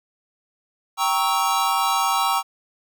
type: chord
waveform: square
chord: G diminished seventh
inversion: none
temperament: equal with one note detuned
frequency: 784 / 932.3 / 1108.7 / 1305.6 Hz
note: G5 / Bb5 / Db6 / Fb6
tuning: 0 / 0 / 0 / -17 cents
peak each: -25 dBFS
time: 0.97-2.43 s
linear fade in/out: 50 ms
effects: none